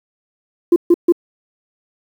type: tone bursts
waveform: sine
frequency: 345.6 Hz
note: F4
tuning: 18 cents flat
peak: -5 dBFS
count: 3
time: 0.72-1.123 s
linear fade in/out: 5 ms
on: 41 ms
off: 140 ms
effects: tanh soft clip ceiling -3 dBFS + 7-bit